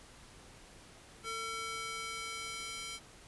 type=tone with high-pass filter sweep; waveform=square; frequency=450 Hz; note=A4; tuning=39 cents sharp; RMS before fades=-41 dBFS; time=1.23-3 s; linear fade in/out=50 ms; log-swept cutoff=1100 to 2600 Hz; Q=0.98; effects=pink hiss -56 dBFS RMS until 3.27 s + resampled to 24000 Hz